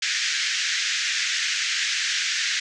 pink band-pass noise, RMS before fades -25 dBFS, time 0.02-2.6 s, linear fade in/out 5 ms, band 1600 to 6900 Hz, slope 48 dB/octave, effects none

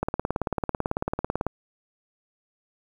click train, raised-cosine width 1 ms, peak -11 dBFS, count 27, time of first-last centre 0.03-1.466 s, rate 18.1 Hz, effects 8-bit

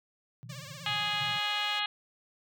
white band-pass noise, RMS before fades -46 dBFS, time 0.43-1.39 s, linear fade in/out 0 ms, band 110 to 170 Hz, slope 96 dB/octave
5% pulse tone with vibrato, 566 Hz, C#5, 36 cents sharp, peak -33 dBFS, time 0.49-1.8 s, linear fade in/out 10 ms, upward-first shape triangle, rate 16 Hz, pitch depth 130 cents each way
harmonic tone, 415.3 Hz, G#4, in tune, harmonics 2 / 3 / 4 / 5 / 6 / 7 / 8 / 9 / 10, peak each -37 / -38 / -38 / -39 / -38 / -35 / -36 / -41 / -41 dBFS, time 0.86-1.86 s, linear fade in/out 2 ms
effects none

